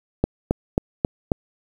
click train, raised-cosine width 2 ms, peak -4 dBFS, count 5, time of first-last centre 0.24-1.318 s, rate 3.71 Hz, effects 7-bit

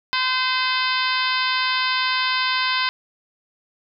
harmonic tone with a mistuned harmonic, 514 Hz, C5, 31 cents flat, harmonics 2 / 3 / 4 / 5 / 6 / 7 / 8 / 9 / 10, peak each -24 / -26 / -27 / -28 / -29 / -29 / -30 / -31 / -31 dBFS, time 0.13-2.89 s, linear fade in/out 0 ms, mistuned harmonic 10, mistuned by -36 cents, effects none

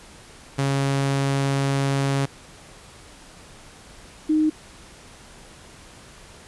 sawtooth / sine tone pair in turn, 137.8 / 309.4 Hz, C#3 / D#4, -10 / -10 cents, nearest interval octave + major second, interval 1400 cents, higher second, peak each -16 dBFS, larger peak neither, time 0.58-2.26 / 4.29-4.5 s, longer first, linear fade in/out 10 ms, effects pink hiss -46 dBFS RMS until 6.47 s + resampled to 24000 Hz

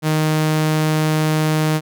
sawtooth tone, 155.4 Hz, D#3, 2 cents flat, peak -11 dBFS, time 0.02-1.81 s, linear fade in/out 50 ms, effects none

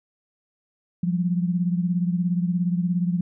sine beating tone pair, 174.61 / 191.61 Hz, F3 / G3, 0 / -39 cents, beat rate 17 Hz, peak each -21 / -27 dBFS, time 1.03-3.21 s, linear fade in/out 5 ms, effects none

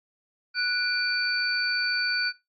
sine tone cluster, 1474 / 2381 / 4554 Hz, F#6 / D7 / C#8, -7 / +23 / +46 cents, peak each -26 / -32 / -28 dBFS, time 0.54-2.33 s, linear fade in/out 50 ms, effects noise-tail reverb RT60 0.2 s tail -17 dB re dry + AAC 48 kbps

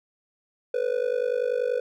triangle tone with amplitude modulation, 493.9 Hz, B4, in tune, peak -17 dBFS, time 0.74-1.8 s, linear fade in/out 5 ms, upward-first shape sine, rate 50.3 Hz, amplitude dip 90%, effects none

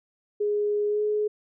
sine tone with pitch glide, 415.3 to 421.8 Hz, G#4 to G#4, 0 to +27 cents, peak -22 dBFS, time 0.4-1.28 s, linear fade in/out 10 ms, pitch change +27 cents, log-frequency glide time 0.88-1.02 s, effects none

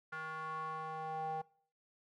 square tone with band-pass filter sweep, 158.1 Hz, D#3, 28 cents sharp, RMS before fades -41 dBFS, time 0.12-1.42 s, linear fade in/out 10 ms, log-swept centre 1400 to 740 Hz, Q 5.1, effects noise-tail reverb RT60 0.5 s tail -22 dB re dry + MP3 64 kbps

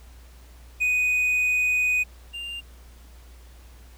triangle tone pair in turn, 2489 / 2794 Hz, D#7 / F7, 0 / 0 cents, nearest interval major second, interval 200 cents, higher second, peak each -18 / -30 dBFS, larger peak first, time 0.8-2.04 / 2.33-2.61 s, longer first, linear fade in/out 20 ms, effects added 60 Hz sine -45 dBFS peak until 3.97 s + pink hiss -55 dBFS RMS until 3.97 s

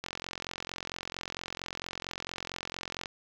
click train, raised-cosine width 0.2 ms, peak -18 dBFS, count 135, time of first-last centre 0.04-3.058 s, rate 44.4 Hz, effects low-pass 7000 Hz 12 dB/octave + 8-bit

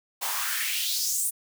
white noise with high-pass filter sweep, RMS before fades -28 dBFS, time 0.21-1.31 s, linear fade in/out 20 ms, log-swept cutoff 720 to 9900 Hz, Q 3.2, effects none

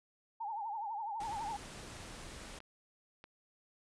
sine tone with vibrato, 861 Hz, A5, 38 cents flat, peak -37 dBFS, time 0.4-1.57 s, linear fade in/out 10 ms, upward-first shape triangle, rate 12 Hz, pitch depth 150 cents each way
pink low-pass noise, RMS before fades -49 dBFS, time 1.2-2.59 s, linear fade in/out 5 ms, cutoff 10000 Hz, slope 48 dB/octave
click train, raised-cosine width 0.3 ms, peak -35 dBFS, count 4, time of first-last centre 1.33-3.241 s, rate 1.57 Hz
effects none

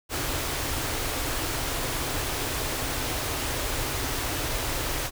pink band-stop noise, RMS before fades -29 dBFS, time 0.09-5.11 s, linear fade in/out 50 ms, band 150 to 240 Hz, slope 96 dB/octave, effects none

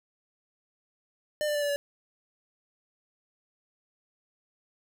square tone with pitch steps, 600 / 592.8 / 585.6 / 578.6 / 571.6 Hz, D5 / D5 / D5 / D5 / D5, +37 / +16 / -5 / -26 / -47 cents, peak -27 dBFS, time 1.41-1.76 s, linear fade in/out 0 ms, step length 70 ms, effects none

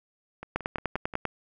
two click trains, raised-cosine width 0.5 ms, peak -12 / -23 dBFS, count 8 / 5, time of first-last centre 0.56-1.253 / 0.43-1.138 s, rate 10.1 / 5.65 Hz, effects none

